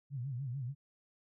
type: tone with vibrato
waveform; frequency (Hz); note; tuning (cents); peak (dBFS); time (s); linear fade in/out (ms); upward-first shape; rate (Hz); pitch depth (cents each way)
sine; 130; C3; -11; -36; 0.1-0.75; 50; sine; 6.8; 160
effects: none